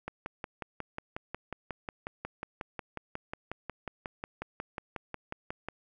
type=click train; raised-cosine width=0.5 ms; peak=-21 dBFS; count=32; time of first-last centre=0.08-5.686 s; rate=5.53 Hz; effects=none